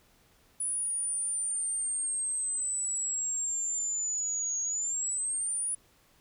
sine exponential two-way sweep, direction down then up, 9880 to 6610 to 9880 Hz, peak -29 dBFS, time 0.6-5.75 s, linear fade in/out 5 ms, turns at 4.62 s, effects pink hiss -64 dBFS RMS until 6.2 s

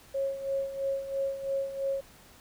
sine tone with tremolo, 546 Hz, C#5, 26 cents flat, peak -26 dBFS, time 0.14-2.01 s, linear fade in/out 10 ms, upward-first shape sine, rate 3 Hz, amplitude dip 70%, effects pink hiss -55 dBFS RMS until 2.4 s

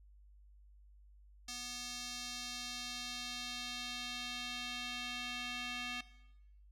square tone with band-pass filter sweep, 245.2 Hz, B3, 12 cents flat, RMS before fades -43 dBFS, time 1.48-6.01 s, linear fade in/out 5 ms, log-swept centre 5500 to 2800 Hz, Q 1.6, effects noise-tail reverb RT60 0.9 s tail -17 dB re dry + added 50 Hz sine -58 dBFS peak until 6.71 s

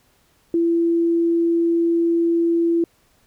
sine tone, 336.6 Hz, E4, 36 cents sharp, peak -15 dBFS, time 0.54-2.84 s, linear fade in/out 2 ms, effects pink hiss -60 dBFS RMS until 3.26 s

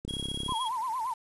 click train, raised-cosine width 3 ms, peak -24 dBFS, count 17, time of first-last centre 0.05-0.522 s, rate 33.9 Hz
square tone with tremolo, 3300 Hz, G#7, 12 cents flat, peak -32 dBFS, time 0.08-0.69 s, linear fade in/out 20 ms, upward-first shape sine, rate 19 Hz, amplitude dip 65%
sine tone with vibrato, 958 Hz, A#5, 47 cents sharp, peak -29 dBFS, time 0.48-1.14 s, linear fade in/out 10 ms, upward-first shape sine, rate 8.7 Hz, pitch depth 160 cents each way
effects resampled to 24000 Hz + 8-bit

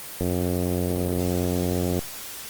click train, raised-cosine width 2 ms, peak -12 dBFS, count 160, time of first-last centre 0.21-1.991 s, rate 89.3 Hz, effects white hiss -37 dBFS RMS until 2.49 s + Opus 24 kbps

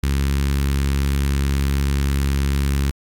sawtooth tone with notch filter, 69.3 Hz, C#2, in tune, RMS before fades -19 dBFS, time 0.03-2.91 s, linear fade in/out 5 ms, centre 650 Hz, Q 0.55, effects AAC 64 kbps

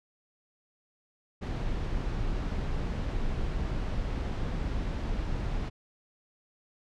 brown noise, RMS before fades -31 dBFS, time 1.41-5.7 s, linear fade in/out 20 ms, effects low-pass 5000 Hz 12 dB/octave

